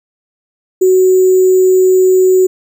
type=tone with sample-and-hold; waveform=sine; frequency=372.4 Hz; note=F#4; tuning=11 cents sharp; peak=-5 dBFS; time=0.81-2.47 s; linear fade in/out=10 ms; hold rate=7350 Hz; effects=none